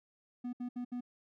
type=tone bursts; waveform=triangle; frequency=245.5 Hz; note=B3; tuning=10 cents flat; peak=-34 dBFS; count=4; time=0.44-1.008 s; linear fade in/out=10 ms; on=91 ms; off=68 ms; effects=none